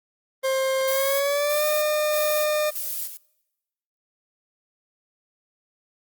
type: tone with pitch glide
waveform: 40% pulse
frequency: 530 to 605.3 Hz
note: C5 to D#5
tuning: +22 to -48 cents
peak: -20 dBFS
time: 0.43-2.71 s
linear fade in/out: 20 ms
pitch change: +230 cents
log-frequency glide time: 0.89-1.66 s
type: noise with tremolo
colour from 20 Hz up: violet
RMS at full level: -29 dBFS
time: 0.88-3.17 s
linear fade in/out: 0 ms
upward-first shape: square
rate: 1.6 Hz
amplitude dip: 60%
effects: noise-tail reverb RT60 1.0 s tail -25 dB re dry + Opus 24 kbps